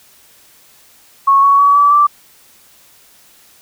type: tone with pitch steps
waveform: sine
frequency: 1101 / 1117.7 / 1134.6 / 1151.7 / 1169.2 Hz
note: C#6 / C#6 / C#6 / D6 / D6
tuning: -12 / +14 / +40 / -34 / -8 cents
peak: -6 dBFS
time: 1.27-2.07 s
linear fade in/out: 10 ms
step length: 160 ms
effects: white hiss -47 dBFS RMS until 3.61 s